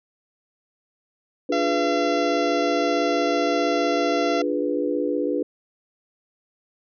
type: chord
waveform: sine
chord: D diminished seventh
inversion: none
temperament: equal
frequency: 293.7 / 349.2 / 415.3 / 493.9 Hz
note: D4 / F4 / Ab4 / Cb5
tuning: 0 / 0 / 0 / 0 cents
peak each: -25 / -28 / -28 / -26 dBFS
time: 1.49-5.43 s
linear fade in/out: 5 ms
type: harmonic tone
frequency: 681 Hz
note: F5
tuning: 44 cents flat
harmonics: 1 / 2 / 3 / 4 / 5 / 6 / 7 / 8 / 9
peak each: -24 / -30 / -34 / -36 / -38 / -40 / -41 / -42 / -43 dBFS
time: 1.52-4.42 s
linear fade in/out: 5 ms
effects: none